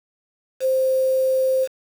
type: tone with quantisation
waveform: sine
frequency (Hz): 523.3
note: C5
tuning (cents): 0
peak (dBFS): -16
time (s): 0.6-1.68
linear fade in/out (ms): 50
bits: 6
effects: none